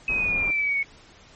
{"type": "linear sweep", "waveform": "sine", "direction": "down", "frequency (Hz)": [2554, 2200], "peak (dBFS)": -21, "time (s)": [0.08, 0.83], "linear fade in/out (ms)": 2}
{"type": "low-pass noise", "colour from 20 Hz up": "pink", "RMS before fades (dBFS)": -35, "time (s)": [0.09, 0.51], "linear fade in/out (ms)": 2, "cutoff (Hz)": 1400, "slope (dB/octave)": 24}
{"effects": ["pink hiss -51 dBFS RMS until 1.35 s", "MP3 32 kbps"]}